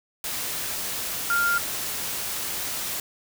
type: tone in noise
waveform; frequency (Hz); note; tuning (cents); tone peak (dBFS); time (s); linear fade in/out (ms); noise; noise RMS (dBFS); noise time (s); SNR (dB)
sine; 1396.9; F6; 0; -20; 1.3-1.58; 2; white; -30; 0.24-3; +7
effects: none